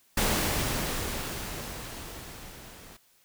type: noise with level ramp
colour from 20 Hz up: pink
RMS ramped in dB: -25 to -49 dBFS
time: 0.17-2.97 s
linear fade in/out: 5 ms
effects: white hiss -64 dBFS RMS until 3.24 s